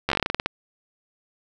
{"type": "slowing click train", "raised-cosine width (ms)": 0.3, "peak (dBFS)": -6, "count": 13, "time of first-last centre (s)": [0.09, 0.46], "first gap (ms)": 12, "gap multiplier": 1.16, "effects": []}